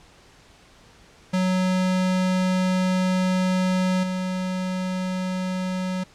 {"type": "tone with level steps", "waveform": "square", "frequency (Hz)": 185, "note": "F#3", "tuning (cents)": 0, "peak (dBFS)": [-20, -25], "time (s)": [1.33, 6.04], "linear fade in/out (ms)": 10, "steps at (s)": 4.03, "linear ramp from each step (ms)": 5, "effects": ["pink hiss -52 dBFS RMS until 6.14 s", "low-pass 7000 Hz 12 dB/octave"]}